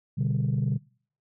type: chord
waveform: sine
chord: G major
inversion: first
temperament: equal with one note detuned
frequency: 123.47 / 145.15 / 196 Hz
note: B2 / D3 / G3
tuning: 0 / -20 / 0 cents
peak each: -25 / -25 / -30 dBFS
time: 0.17-0.78 s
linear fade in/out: 20 ms
effects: noise-tail reverb RT60 0.5 s tail -25 dB re dry + tanh soft clip ceiling -18 dBFS